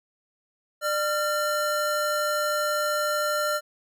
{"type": "tone pair together", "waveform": "square", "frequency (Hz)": [598, 1377.8], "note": ["D5", "F6"], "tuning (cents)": [31, -24], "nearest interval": "octave + major second", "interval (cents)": 1445, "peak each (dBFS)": -27, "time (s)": [0.81, 3.61], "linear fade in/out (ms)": 50, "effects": []}